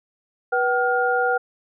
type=tone cluster; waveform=sine; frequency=488 / 763 / 1417 Hz; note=B4 / G5 / F6; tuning=-21 / -47 / +25 cents; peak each=-22 dBFS; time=0.52-1.38 s; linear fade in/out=10 ms; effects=none